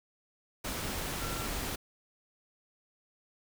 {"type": "tone in noise", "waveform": "sine", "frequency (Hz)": 1360, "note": "F6", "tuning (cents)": -46, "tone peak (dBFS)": -42, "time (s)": [1.21, 1.47], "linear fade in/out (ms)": 10, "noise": "pink", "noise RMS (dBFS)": -36, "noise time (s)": [0.64, 1.76], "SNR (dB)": -9, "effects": []}